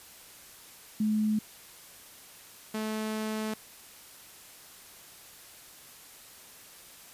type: tone pair in turn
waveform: sine / sawtooth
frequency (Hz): 214.5 / 217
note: A3 / A3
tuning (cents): -44 / -24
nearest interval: unison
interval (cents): 20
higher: second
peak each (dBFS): -24 / -27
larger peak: first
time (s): 1-1.39 / 2.74-3.54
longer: second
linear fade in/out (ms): 5
effects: white hiss -51 dBFS RMS until 7.13 s + resampled to 32000 Hz